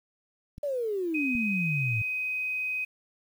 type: clicks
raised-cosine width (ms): 5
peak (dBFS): -29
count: 2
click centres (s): 0.581 / 1.352
type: exponential sweep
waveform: sine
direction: down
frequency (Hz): 597 to 105.3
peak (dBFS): -27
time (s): 0.63-2.02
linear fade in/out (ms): 5
type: tone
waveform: sine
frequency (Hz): 2514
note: D#7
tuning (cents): +17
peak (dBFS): -28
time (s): 1.14-2.85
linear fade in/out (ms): 10
effects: 9-bit